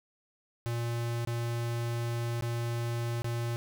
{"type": "tone with dropouts", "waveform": "square", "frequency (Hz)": 117.8, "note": "A#2", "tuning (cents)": 19, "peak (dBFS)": -31, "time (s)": [0.66, 3.56], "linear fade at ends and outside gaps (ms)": 0, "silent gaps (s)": [[1.25, 1.273], [2.409, 2.423], [3.22, 3.244]], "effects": []}